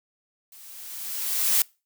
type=noise with level ramp; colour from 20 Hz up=blue; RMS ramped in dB=-48 to -19 dBFS; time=0.52-1.62 s; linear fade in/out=2 ms; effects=noise-tail reverb RT60 0.3 s tail -25 dB re dry